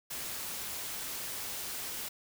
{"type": "noise", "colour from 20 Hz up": "white", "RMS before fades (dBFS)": -39, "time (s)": [0.1, 2.09], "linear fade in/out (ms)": 10, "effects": []}